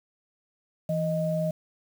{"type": "tone pair together", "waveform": "sine", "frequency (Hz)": [164.95, 622.3], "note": ["E3", "D#5"], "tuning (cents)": [1, 0], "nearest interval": "octave + major seventh", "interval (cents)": 2299, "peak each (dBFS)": -27, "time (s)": [0.89, 1.51], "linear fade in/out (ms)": 5, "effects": ["8-bit"]}